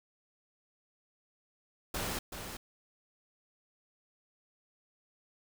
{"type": "noise with echo", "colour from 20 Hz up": "pink", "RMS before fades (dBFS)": -36, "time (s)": [1.94, 2.19], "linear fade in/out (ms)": 5, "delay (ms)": 380, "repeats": 1, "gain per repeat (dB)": -7, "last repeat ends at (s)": 2.57, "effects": []}